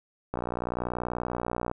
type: click train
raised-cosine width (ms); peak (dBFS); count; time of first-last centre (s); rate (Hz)
1; -16; 84; 0.34-1.714; 60.4
effects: none